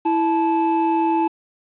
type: tone pair together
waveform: triangle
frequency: 329.6 / 869.8 Hz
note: E4 / A5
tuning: 0 / -20 cents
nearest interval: octave + perfect fourth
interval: 1680 cents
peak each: -17 dBFS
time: 0.05-1.28 s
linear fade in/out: 10 ms
effects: resampled to 8000 Hz + 8-bit